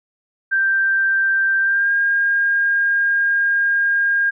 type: tone with pitch glide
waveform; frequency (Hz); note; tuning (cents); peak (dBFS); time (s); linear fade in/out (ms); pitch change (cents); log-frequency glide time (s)
sine; 1573 to 1615.4; G6 to G#6; +6 to -48; -14; 0.51-4.31; 20; +46; 1.61-1.92
effects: none